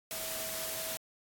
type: tone in noise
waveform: sine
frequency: 646 Hz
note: E5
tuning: 35 cents flat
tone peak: -45 dBFS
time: 0.11-0.97 s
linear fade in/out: 0 ms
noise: white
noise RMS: -38 dBFS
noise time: 0.11-0.97 s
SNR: -10 dB
effects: AAC 64 kbps